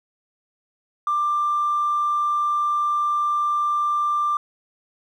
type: tone with tanh clipping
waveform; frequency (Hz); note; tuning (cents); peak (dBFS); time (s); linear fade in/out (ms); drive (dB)
triangle; 1185; D6; +15; -18; 1.07-4.37; 2; 1
effects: none